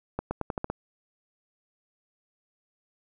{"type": "accelerating click train", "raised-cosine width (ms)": 1, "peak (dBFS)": -15, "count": 7, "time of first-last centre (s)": [0.19, 0.7], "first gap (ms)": 120, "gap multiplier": 0.86, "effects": []}